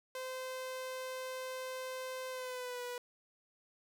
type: tone with pitch glide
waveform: sawtooth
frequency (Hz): 516 to 490.1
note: C5 to B4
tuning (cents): -24 to -13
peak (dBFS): -36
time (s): 0.15-2.98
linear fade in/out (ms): 2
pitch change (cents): -89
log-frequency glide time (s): 2.3-2.82
effects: none